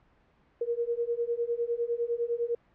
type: beating tone pair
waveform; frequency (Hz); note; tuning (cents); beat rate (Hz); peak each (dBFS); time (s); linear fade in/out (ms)
sine; 466.2 / 476.1; A#4 / A#4; 0 / +37; 9.9; -31 / -30; 0.61-2.55; 5
effects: pink hiss -65 dBFS RMS until 2.74 s + low-pass 2000 Hz 12 dB/octave